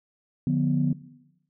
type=chord; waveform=sine; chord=B diminished; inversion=first; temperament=just; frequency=148.16 / 177.8 / 246.9 Hz; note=D3 / F3 / B3; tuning=+16 / +31 / 0 cents; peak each=-24 / -26 / -24 dBFS; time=0.47-0.93 s; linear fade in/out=2 ms; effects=noise-tail reverb RT60 0.9 s tail -17 dB re dry + tanh soft clip ceiling -12 dBFS